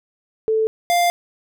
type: tone pair in turn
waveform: sine / square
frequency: 440 / 698.5 Hz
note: A4 / F5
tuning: 0 / 0 cents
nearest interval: minor sixth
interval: 800 cents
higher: second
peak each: -15 dBFS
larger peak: neither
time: 0.48-0.67 / 0.9-1.1 s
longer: second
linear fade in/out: 0 ms
effects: none